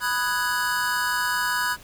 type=chord; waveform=square; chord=G# minor seventh; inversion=first; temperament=equal; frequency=987.8 / 1244.5 / 1480 / 1661.2 Hz; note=B5 / D#6 / F#6 / G#6; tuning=0 / 0 / 0 / 0 cents; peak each=-28 / -33 / -28 / -28 dBFS; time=0-1.77 s; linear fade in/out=50 ms; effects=pink hiss -48 dBFS RMS until 1.83 s